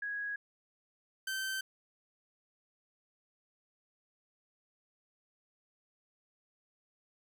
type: tone pair in turn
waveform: sine / sawtooth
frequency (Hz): 1659 / 1547.9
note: G#6 / G6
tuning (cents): -2 / -22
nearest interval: minor second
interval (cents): 120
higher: first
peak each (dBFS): -35 / -31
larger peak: second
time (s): 0.02-0.36 / 1.27-1.61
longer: neither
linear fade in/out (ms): 5
effects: none